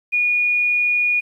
sine tone, 2447 Hz, D#7, 29 cents flat, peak -15 dBFS, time 0.12-1.21 s, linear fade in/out 20 ms, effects 9-bit

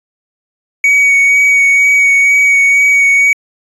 triangle tone with vibrato, 2247 Hz, C#7, 23 cents sharp, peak -4 dBFS, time 0.84-3.33 s, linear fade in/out 2 ms, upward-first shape sine, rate 2.1 Hz, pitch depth 14 cents each way, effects resampled to 24000 Hz

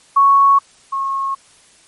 sine tone pair in turn, 1108.7 / 1089 Hz, C#6 / C#6, 0 / -31 cents, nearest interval unison, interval 31 cents, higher first, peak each -7 / -17 dBFS, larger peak first, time 0.16-0.59 / 0.92-1.35 s, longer neither, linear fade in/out 10 ms, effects white hiss -49 dBFS RMS until 1.87 s + MP3 48 kbps

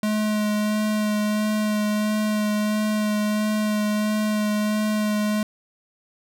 square tone with vibrato, 211.9 Hz, G#3, 35 cents sharp, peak -21 dBFS, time 0.03-5.43 s, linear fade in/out 2 ms, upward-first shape sine, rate 1.5 Hz, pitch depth 14 cents each way, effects none

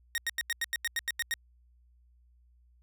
sawtooth tone bursts, 1864.7 Hz, A#6, in tune, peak -25 dBFS, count 11, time 0.15-1.339 s, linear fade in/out 0 ms, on 29 ms, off 87 ms, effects added 60 Hz sine -60 dBFS peak until 2.82 s

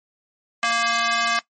square tone with high-pass filter, 232.6 Hz, A#3, 4 cents flat, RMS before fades -21 dBFS, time 0.63-1.39 s, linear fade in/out 0 ms, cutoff 1200 Hz, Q 1.2, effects noise-tail reverb RT60 0.1 s tail -18 dB re dry + MP3 32 kbps

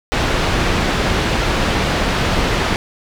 pink low-pass noise, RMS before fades -17 dBFS, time 0.12-2.76 s, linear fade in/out 0 ms, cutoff 3900 Hz, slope 12 dB/octave, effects none

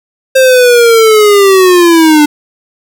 square linear sweep, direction down, 530 to 293.7 Hz, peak -3 dBFS, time 0.35-2.26 s, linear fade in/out 10 ms, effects none

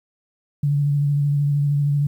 sine tone with vibrato, 143.9 Hz, D3, 35 cents flat, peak -16 dBFS, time 0.63-2.07 s, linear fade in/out 5 ms, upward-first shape sine, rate 13 Hz, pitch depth 24 cents each way, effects 9-bit

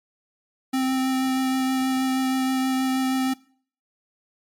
square tone with vibrato, 261.6 Hz, C4, in tune, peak -21 dBFS, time 0.73-3.34 s, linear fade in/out 10 ms, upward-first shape triangle, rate 6.3 Hz, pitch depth 12 cents each way, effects noise-tail reverb RT60 0.5 s tail -22 dB re dry + MP3 96 kbps

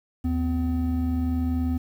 triangle tone pair together, 77.78 / 254 Hz, D#2 / B3, 0 / +49 cents, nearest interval octave + minor sixth, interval 2049 cents, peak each -23 dBFS, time 0.24-1.78 s, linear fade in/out 10 ms, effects 9-bit

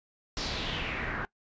pink noise with low-pass filter sweep, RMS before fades -34 dBFS, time 0.37-1.25 s, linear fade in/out 0 ms, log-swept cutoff 5200 to 1500 Hz, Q 3.2, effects noise-tail reverb RT60 0.1 s tail -20 dB re dry + resampled to 16000 Hz

